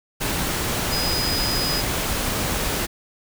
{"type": "tone in noise", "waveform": "sine", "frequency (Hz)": 4981, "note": "D#8", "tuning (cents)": 1, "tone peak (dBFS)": -24, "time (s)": [0.91, 1.82], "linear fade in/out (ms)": 20, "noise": "pink", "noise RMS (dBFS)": -24, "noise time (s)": [0.2, 2.87], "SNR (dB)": -3, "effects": []}